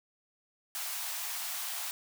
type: high-pass noise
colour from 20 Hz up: white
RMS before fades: -37 dBFS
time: 0.75-1.91 s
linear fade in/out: 0 ms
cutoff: 640 Hz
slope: 96 dB/octave
effects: none